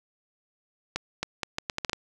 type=accelerating click train; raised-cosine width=0.2 ms; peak=-11 dBFS; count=9; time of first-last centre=0.96-1.932 s; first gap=270 ms; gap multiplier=0.75; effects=none

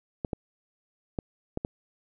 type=clicks; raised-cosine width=2 ms; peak=-16 dBFS; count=5; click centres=0.248 / 0.332 / 1.188 / 1.574 / 1.649 s; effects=none

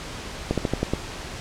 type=slowing click train; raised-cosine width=2 ms; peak=-8 dBFS; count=6; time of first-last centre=0.51-0.936 s; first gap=67 ms; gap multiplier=1.12; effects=pink hiss -35 dBFS RMS until 1.4 s + low-pass 7000 Hz 12 dB/octave

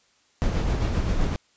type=noise with tremolo; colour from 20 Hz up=brown; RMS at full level=-22 dBFS; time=0.42-1.36 s; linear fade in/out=0 ms; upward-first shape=sine; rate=7.7 Hz; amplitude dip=35%; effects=white hiss -63 dBFS RMS until 1.56 s + resampled to 16000 Hz

